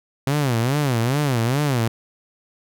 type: tone with vibrato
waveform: sawtooth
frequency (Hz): 130.3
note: C3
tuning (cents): -7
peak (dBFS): -14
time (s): 0.27-1.88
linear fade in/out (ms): 2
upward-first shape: sine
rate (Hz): 2.4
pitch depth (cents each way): 240
effects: none